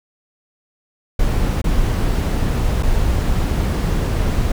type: noise with dropouts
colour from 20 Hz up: brown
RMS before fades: -17 dBFS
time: 1.19-4.52 s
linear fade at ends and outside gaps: 5 ms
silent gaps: 1.617-1.641 / 2.827-2.831 s
effects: none